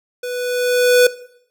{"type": "tone with level ramp", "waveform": "square", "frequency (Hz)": 493.9, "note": "B4", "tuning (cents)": 0, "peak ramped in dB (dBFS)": [-24, -7], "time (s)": [0.23, 1.07], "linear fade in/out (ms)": 5, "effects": ["noise-tail reverb RT60 0.7 s tail -18 dB re dry"]}